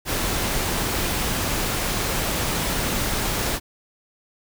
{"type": "noise", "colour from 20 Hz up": "pink", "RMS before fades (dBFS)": -24, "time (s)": [0.05, 3.6], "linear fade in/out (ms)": 50, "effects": []}